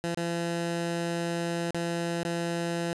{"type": "tone with dropouts", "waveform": "15% pulse", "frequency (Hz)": 170, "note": "F3", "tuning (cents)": -46, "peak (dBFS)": -22, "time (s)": [0.04, 2.93], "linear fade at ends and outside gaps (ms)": 0, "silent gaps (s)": [[0.146, 0.173], [1.707, 1.746], [2.233, 2.25]], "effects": ["resampled to 24000 Hz", "10-bit"]}